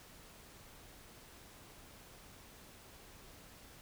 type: silence
effects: pink hiss -57 dBFS RMS until 3.81 s